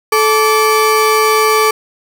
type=tone pair together; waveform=35% pulse; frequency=434.9 / 1161 Hz; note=A4 / D6; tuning=-20 / -20 cents; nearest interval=octave + perfect fourth; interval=1700 cents; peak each=-10 dBFS; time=0.12-1.71 s; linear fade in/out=5 ms; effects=none